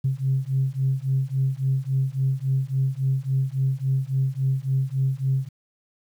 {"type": "beating tone pair", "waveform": "sine", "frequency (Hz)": [131.9, 135.5], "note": ["C3", "C#3"], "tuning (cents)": [14, -39], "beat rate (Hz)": 3.6, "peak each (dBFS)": -23, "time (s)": [0.04, 5.49], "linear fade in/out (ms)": 10, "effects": ["tanh soft clip ceiling -13 dBFS", "9-bit"]}